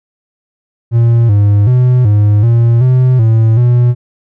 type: tone with pitch steps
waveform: triangle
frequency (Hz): 117 / 102.3 / 125.6 / 103.9 / 117.1 / 127.8 / 112.2 / 121.8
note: A#2 / G#2 / B2 / G#2 / A#2 / C3 / A2 / B2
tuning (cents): +7 / -26 / +30 / +1 / +8 / -40 / +34 / -24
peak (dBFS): -3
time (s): 0.91-3.95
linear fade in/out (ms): 50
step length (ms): 380
effects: none